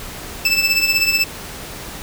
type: tone with tremolo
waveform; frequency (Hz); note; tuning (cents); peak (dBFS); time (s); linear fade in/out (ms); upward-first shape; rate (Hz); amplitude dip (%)
25% pulse; 2637; E7; 0; -7; 0.45-1.24; 2; triangle; 16; 70
effects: pink hiss -32 dBFS RMS until 2.02 s